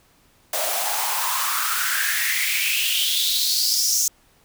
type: noise with high-pass filter sweep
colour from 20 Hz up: white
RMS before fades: -22 dBFS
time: 0.53-4.08 s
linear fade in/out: 2 ms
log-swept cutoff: 600 to 6300 Hz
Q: 5.9
effects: pink hiss -58 dBFS RMS until 4.44 s